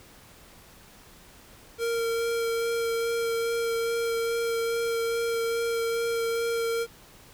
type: tone with vibrato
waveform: square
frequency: 462.1 Hz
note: A#4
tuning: 15 cents flat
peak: -26 dBFS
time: 1.78-6.87 s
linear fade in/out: 50 ms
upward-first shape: sine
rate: 2.4 Hz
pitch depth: 10 cents each way
effects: pink hiss -52 dBFS RMS until 7.33 s